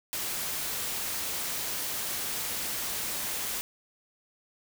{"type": "noise", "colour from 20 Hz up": "white", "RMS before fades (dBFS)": -33, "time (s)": [0.13, 3.61], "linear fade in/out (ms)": 0, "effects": []}